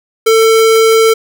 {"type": "tone", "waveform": "square", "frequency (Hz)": 447, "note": "A4", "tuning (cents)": 27, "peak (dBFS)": -6, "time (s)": [0.26, 1.14], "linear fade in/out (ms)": 10, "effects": []}